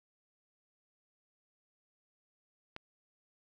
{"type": "click", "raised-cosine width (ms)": 0.3, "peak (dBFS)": -26, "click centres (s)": 2.764, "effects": []}